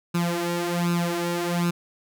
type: tone with flanger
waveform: sawtooth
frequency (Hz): 172.8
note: F3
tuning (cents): -18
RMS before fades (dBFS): -25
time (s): 0.14-1.71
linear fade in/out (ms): 10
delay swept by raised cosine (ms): 0.76 to 3.66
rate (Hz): 1.3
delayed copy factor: +0.8
effects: none